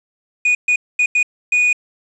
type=tone bursts at uneven times; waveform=triangle; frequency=2465 Hz; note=D#7; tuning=17 cents flat; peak=-10 dBFS; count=5; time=0.45-0.55 / 0.68-0.76 / 0.99-1.06 / 1.15-1.23 / 1.52-1.73 s; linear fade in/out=5 ms; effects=resampled to 22050 Hz + 7-bit